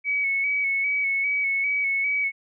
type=tone with vibrato; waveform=sine; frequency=2238 Hz; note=C#7; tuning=16 cents sharp; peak=-21 dBFS; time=0.04-2.32 s; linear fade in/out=50 ms; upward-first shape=square; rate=2.5 Hz; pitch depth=28 cents each way; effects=none